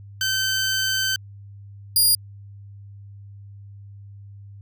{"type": "tone pair in turn", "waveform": "15% pulse", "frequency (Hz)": [1541, 4833], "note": ["G6", "D8"], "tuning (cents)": [-30, 49], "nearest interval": "octave + minor sixth", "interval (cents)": 1979, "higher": "second", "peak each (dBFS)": [-14, -8], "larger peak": "second", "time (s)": [[0.21, 1.16], [1.96, 2.15]], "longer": "first", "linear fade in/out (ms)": 2, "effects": ["added 100 Hz sine -39 dBFS peak until 4.61 s"]}